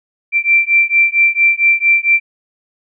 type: beating tone pair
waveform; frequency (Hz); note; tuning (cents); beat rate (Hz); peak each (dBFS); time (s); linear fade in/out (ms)
sine; 2349 / 2353.4; D7 / D7; 0 / +3; 4.4; -12; 0.32-2.2; 50
effects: none